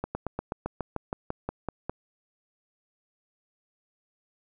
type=slowing click train; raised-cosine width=1 ms; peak=-16 dBFS; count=13; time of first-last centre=0.04-1.896 s; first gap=110 ms; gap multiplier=1.06; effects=none